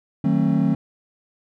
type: chord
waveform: triangle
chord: D# diminished seventh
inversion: none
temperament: just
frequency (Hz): 155.56 / 186.68 / 224 / 268.8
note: D#3 / F#3 / A3 / C4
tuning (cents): 0 / +16 / +31 / +47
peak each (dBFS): -20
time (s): 0.24-0.75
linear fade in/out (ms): 5
effects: none